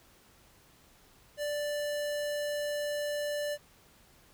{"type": "tone", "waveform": "square", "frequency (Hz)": 587.3, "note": "D5", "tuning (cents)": 0, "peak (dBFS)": -32, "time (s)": [1.37, 3.58], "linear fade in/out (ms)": 50, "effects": ["pink hiss -61 dBFS RMS until 4.33 s"]}